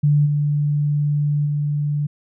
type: tone with level steps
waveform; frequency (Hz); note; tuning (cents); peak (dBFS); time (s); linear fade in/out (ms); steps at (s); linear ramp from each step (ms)
sine; 146.83; D3; 0; -12 / -16 / -18; 0.03-2.07; 10; 0.25 / 1.45; 20
effects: none